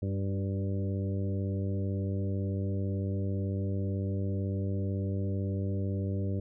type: harmonic tone with a mistuned harmonic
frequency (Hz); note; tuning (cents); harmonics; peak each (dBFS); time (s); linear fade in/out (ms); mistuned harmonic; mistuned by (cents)
98; G2; 0; 1 / 2 / 3 / 4 / 5 / 6; -30 / -36 / -40 / -42 / -44 / -46; 0.02-6.4; 5; 4; -19
effects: none